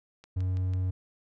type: click train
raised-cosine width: 0.2 ms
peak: -33 dBFS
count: 4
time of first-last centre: 0.24-0.736 s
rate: 6.05 Hz
type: tone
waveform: triangle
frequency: 92.5 Hz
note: F#2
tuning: in tune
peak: -24 dBFS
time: 0.36-0.91 s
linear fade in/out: 10 ms
effects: none